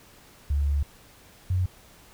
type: tone pair in turn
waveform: sine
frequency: 71.4 / 91.62 Hz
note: D2 / F#2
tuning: -48 / -17 cents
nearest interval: major third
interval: 431 cents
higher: second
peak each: -21 dBFS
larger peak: neither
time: 0.5-0.83 / 1.5-1.66 s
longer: first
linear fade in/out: 5 ms
effects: pink hiss -53 dBFS RMS until 2.13 s